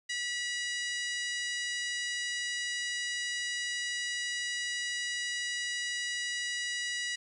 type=harmonic tone with a mistuned harmonic; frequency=974 Hz; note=B5; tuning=24 cents flat; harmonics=2 / 3 / 4 / 5 / 6 / 7 / 8 / 9; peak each=-35 / -39 / -41 / -43 / -45 / -46 / -47 / -48 dBFS; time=0.09-7.16 s; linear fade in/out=10 ms; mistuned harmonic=3; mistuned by=-17 cents; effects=11-bit